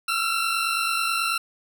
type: tone pair together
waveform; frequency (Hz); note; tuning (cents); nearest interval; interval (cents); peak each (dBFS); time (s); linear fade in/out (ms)
20% pulse; 1318 / 1367.2; E6 / F6; -1 / -37; minor second; 64; -22 / -19; 0.08-1.38; 5
effects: none